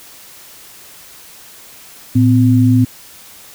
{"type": "tone pair together", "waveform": "sine", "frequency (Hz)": [112.8, 255], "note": ["A2", "C4"], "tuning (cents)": [44, -44], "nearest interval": "octave + major second", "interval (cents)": 1412, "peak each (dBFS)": -10, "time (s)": [2.15, 2.85], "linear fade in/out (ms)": 10, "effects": ["white hiss -39 dBFS RMS until 3.54 s"]}